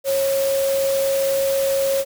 sine tone in noise, 546 Hz, C#5, 26 cents flat, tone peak -17 dBFS, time 0.04-2.05 s, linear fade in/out 50 ms, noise white, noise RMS -29 dBFS, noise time 0.04-2.05 s, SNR +9 dB, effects none

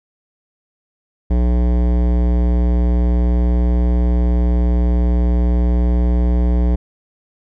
sine tone with hard clipping, 60.2 Hz, B1, 44 cents flat, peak -14 dBFS, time 1.3-6.76 s, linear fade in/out 10 ms, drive 17 dB, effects none

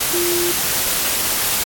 sine tone in noise, 349.2 Hz, F4, in tune, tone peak -19 dBFS, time 0.13-0.52 s, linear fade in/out 10 ms, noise white, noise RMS -19 dBFS, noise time 0-1.64 s, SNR -3 dB, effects AAC 64 kbps

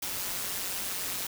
white noise with amplitude modulation, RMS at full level -31 dBFS, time 0.02-1.27 s, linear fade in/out 5 ms, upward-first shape sine, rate 188 Hz, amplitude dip 65%, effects none

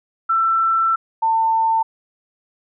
sine tone pair in turn, 1337 / 897.3 Hz, E6 / A5, +24 / +34 cents, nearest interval perfect fifth, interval 690 cents, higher first, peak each -14 dBFS, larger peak neither, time 0.29-0.96 / 1.22-1.83 s, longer first, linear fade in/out 10 ms, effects none

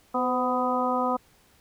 harmonic tone with a mistuned harmonic, 249.8 Hz, B3, 20 cents sharp, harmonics 1 / 2 / 3 / 4 / 5, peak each -29 / -29 / -29 / -29 / -29 dBFS, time 0.14-1.17 s, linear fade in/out 10 ms, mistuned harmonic 2, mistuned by +35 cents, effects pink hiss -60 dBFS RMS until 1.6 s

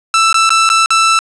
sawtooth tone with dropouts, 1326 Hz, E6, 10 cents sharp, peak -4 dBFS, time 0.14-1.19 s, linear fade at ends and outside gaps 1 ms, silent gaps 0.328-0.343 / 0.493-0.504 / 0.691-0.7 / 0.86-0.905 s, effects resampled to 22050 Hz + 7-bit

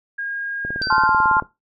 sine tone with pitch glide, 1626 to 1525.9 Hz, G#6 to G6, -37 to -47 cents, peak -23 dBFS, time 0.18-1.07 s, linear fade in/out 10 ms, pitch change -110 cents, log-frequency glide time 0.78-0.84 s
click train, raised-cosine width 2 ms, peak -17 dBFS, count 15, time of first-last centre 0.65-1.423 s, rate 18.1 Hz
sine tone with exponential decay, 4699 Hz, D8, in tune, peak -20 dBFS, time 0.82-1.27 s, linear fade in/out 0 ms, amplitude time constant 97 ms
sine chord, F major, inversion first, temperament just, 873.1 / 1047.7 / 1396.9 Hz, A5 / C6 / F6, -14 / +2 / 0 cents, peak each -18 dBFS, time 0.9-1.4 s, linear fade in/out 2 ms
effects noise-tail reverb RT60 0.2 s tail -17 dB re dry + MP3 96 kbps

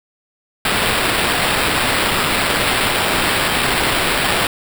violet noise with sample-and-hold, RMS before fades -17 dBFS, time 0.65-4.47 s, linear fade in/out 2 ms, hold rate 6300 Hz, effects none

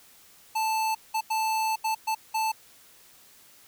square tone bursts at uneven times, 880 Hz, A5, in tune, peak -25 dBFS, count 6, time 0.55-0.95 / 1.14-1.21 / 1.3-1.76 / 1.84-1.95 / 2.07-2.15 / 2.34-2.52 s, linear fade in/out 10 ms, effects white hiss -55 dBFS RMS until 3.67 s

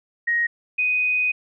sine tone pair in turn, 1879 / 2495 Hz, A#6 / D#7, +13 / +4 cents, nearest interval perfect fourth, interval 491 cents, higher second, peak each -18 dBFS, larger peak neither, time 0.27-0.47 / 0.78-1.32 s, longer second, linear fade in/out 10 ms, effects none

